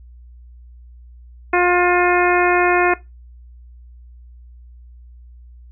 harmonic tone, 355.3 Hz, F4, 30 cents sharp, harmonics 1 / 2 / 3 / 4 / 5 / 6 / 7, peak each -16 / -19 / -21 / -22 / -23 / -24 / -24 dBFS, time 1.53-2.94 s, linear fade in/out 5 ms, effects noise-tail reverb RT60 0.2 s tail -18 dB re dry + added 60 Hz sine -39 dBFS peak until 5.71 s

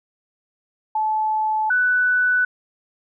sine tone pair in turn, 866 / 1490.7 Hz, A5 / F#6, -28 / +12 cents, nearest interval major sixth, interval 940 cents, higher second, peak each -18 / -15 dBFS, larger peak second, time 0.95-1.7 / 1.7-2.45 s, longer neither, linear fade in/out 5 ms, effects none

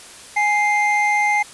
triangle tone pair together, 832 / 2095 Hz, G#5 / C7, +3 / +2 cents, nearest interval octave + major third, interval 1599 cents, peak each -16 dBFS, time 0.36-1.43 s, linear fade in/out 10 ms, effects white hiss -40 dBFS RMS until 1.53 s + resampled to 24000 Hz

